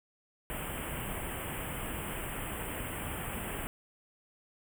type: band-stop noise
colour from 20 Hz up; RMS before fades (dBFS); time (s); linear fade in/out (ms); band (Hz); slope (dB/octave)
pink; -38; 0.5-3.67; 0; 3200 to 7900; 96
effects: none